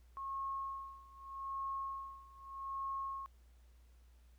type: tone with tremolo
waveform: sine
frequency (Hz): 1087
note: C#6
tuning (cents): -34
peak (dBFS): -37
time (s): 0.17-3.26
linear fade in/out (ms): 0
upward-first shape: sine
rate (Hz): 0.82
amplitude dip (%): 90
effects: added 60 Hz sine -60 dBFS peak until 4.38 s + pink hiss -75 dBFS RMS until 4.38 s